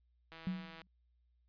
click train, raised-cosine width 0.3 ms, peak -36 dBFS, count 82, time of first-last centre 0.32-0.817 s, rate 163 Hz
sine tone with exponential decay, 183.9 Hz, F#3, 10 cents flat, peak -31 dBFS, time 0.47-0.87 s, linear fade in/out 0 ms, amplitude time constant 86 ms
effects added 60 Hz sine -70 dBFS peak until 1.48 s + resampled to 11025 Hz

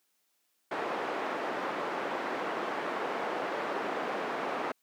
pink band-pass noise, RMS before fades -34 dBFS, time 0.71-4.72 s, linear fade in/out 5 ms, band 360 to 1500 Hz, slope 12 dB/octave, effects white hiss -75 dBFS RMS until 4.82 s + high-pass 200 Hz 12 dB/octave

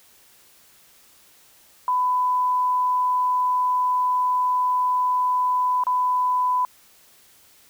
sine tone with dropouts, 1000 Hz, B5, 21 cents sharp, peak -18 dBFS, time 1.88-6.65 s, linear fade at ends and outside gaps 1 ms, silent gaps 5.837-5.868 s, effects white hiss -54 dBFS RMS until 7.69 s

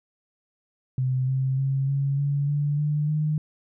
sine tone with pitch steps, 129.3 / 132.4 / 135.57 / 138.82 / 142.15 / 145.55 / 149.04 / 152.61 Hz, C3 / C3 / C#3 / C#3 / C#3 / D3 / D3 / D#3, -20 / +21 / -38 / +3 / +44 / -15 / +26 / -33 cents, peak -21 dBFS, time 0.98-3.38 s, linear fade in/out 2 ms, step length 300 ms, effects none

